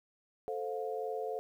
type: chord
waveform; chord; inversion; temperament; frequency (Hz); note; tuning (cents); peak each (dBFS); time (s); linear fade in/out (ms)
sine; F major; first; equal with one note detuned; 440 / 523.3 / 709.4; A4 / C5 / F5; 0 / 0 / +27; -37 / -40 / -40; 0.48-1.39; 0
effects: 11-bit